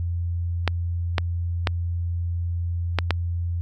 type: clicks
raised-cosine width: 0.3 ms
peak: -4 dBFS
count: 5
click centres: 0.677 / 1.182 / 1.672 / 2.987 / 3.107 s
effects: added 86 Hz sine -23 dBFS peak until 3.61 s